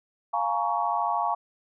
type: chord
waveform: sine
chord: Bb minor seventh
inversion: second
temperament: just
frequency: 699.2 / 839.1 / 932.3 / 1118.8 Hz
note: F5 / Ab5 / Bb5 / Db6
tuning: +2 / +18 / 0 / +16 cents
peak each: -29 dBFS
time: 0.33-1.35 s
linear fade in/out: 10 ms
effects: none